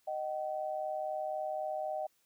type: tone pair together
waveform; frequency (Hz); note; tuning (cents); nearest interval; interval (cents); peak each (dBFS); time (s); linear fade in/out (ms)
sine; 619.1 / 763; D#5 / G5; -9 / -47; major third; 362; -36 / -37; 0.07-2.07; 10
effects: white hiss -73 dBFS RMS until 2.25 s